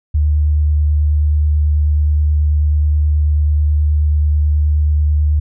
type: tone with vibrato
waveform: sine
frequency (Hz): 74.9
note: D2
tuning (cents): +35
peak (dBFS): -10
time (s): 0.14-5.4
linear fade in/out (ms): 10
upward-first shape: sine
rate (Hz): 9.3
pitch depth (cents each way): 13
effects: none